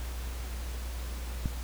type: click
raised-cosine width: 5 ms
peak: -18 dBFS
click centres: 1.458 s
effects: added 60 Hz sine -34 dBFS peak until 1.63 s + pink hiss -45 dBFS RMS until 1.63 s